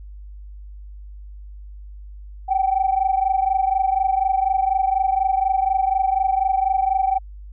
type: tone pair together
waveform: sine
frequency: 759.9 / 784 Hz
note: F#5 / G5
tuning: +46 / 0 cents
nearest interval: minor second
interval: 54 cents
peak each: -18 / -20 dBFS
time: 2.48-7.19 s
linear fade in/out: 20 ms
effects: tanh soft clip ceiling -9 dBFS + added 50 Hz sine -35 dBFS peak until 7.52 s